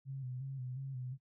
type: tone with vibrato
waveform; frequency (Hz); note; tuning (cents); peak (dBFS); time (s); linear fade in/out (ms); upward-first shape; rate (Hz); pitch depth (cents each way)
sine; 130.81; C3; 0; -39; 0.05-1.18; 50; square; 2.8; 59
effects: noise-tail reverb RT60 0.1 s tail -20 dB re dry